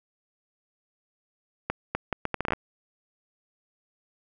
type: accelerating click train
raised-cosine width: 0.5 ms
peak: -11 dBFS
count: 11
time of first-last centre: 1.7-2.534 s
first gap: 250 ms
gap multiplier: 0.71
effects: none